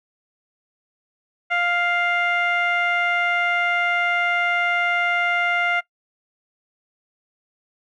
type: tone with low-pass filter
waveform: 15% pulse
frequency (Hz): 700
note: F5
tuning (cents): +4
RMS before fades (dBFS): -21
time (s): 1.5-5.81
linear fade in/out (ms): 20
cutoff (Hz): 2100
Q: 2
effects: noise-tail reverb RT60 0.1 s tail -20 dB re dry